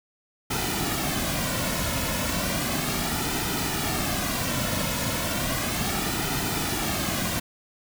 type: noise with flanger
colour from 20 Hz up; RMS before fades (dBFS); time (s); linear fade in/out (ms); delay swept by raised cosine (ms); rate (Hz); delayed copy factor
pink; -27; 0.5-7.4; 10; 1.8 to 2.55; 0.34; -0.6
effects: none